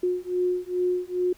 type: beating tone pair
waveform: sine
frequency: 359.6 / 362 Hz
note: F#4 / F#4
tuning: -49 / -38 cents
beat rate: 2.4 Hz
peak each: -26 dBFS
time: 0.03-1.33 s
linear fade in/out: 5 ms
effects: pink hiss -56 dBFS RMS until 1.37 s